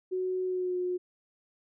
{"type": "tone with pitch glide", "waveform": "sine", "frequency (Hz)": [370, 361.1], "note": ["F#4", "F#4"], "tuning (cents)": [0, -42], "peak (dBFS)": -28, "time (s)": [0.11, 0.98], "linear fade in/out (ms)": 20, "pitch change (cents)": -42, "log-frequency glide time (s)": [0.45, 0.77], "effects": []}